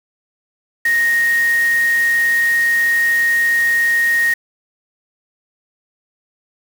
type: tone in noise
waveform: sine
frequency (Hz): 1864.7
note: A#6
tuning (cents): 0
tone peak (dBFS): -12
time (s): 0.85-4.34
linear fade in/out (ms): 5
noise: white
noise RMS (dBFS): -30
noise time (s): 0.85-4.34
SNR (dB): +15
effects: none